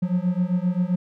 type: beating tone pair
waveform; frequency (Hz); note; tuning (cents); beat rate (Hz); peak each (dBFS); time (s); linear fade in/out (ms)
triangle; 176.1 / 183.7; F3 / F#3; +15 / -12; 7.6; -21; 0.02-0.96; 10
effects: none